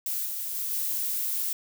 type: noise with level steps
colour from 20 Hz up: violet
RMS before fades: -30 / -33 / -31 / -29 dBFS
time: 0.06-1.53 s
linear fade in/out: 2 ms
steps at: 0.25 / 0.54 / 0.71 s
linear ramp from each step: 10 ms
effects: none